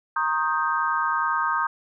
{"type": "chord", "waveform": "sine", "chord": "Eb dominant seventh", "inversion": "second", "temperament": "equal with one note detuned", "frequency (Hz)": [932.3, 1082.2, 1244.5, 1568], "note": ["Bb5", "Db6", "Eb6", "G6"], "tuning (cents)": [0, -42, 0, 0], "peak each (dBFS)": [-27, -28, -25, -27], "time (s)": [0.16, 1.67], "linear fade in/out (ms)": 5, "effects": []}